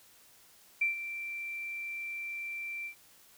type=tone with ADSR envelope; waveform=sine; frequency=2349 Hz; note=D7; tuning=in tune; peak=-24 dBFS; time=0.81-2.95 s; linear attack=8 ms; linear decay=130 ms; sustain=-12 dB; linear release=95 ms; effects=white hiss -60 dBFS RMS until 3.37 s